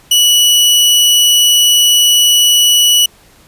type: tone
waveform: sawtooth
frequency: 2944 Hz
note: F#7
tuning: 9 cents flat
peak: -3 dBFS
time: 0.11-3.06 s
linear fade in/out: 5 ms
effects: pink hiss -45 dBFS RMS until 3.47 s + resampled to 32000 Hz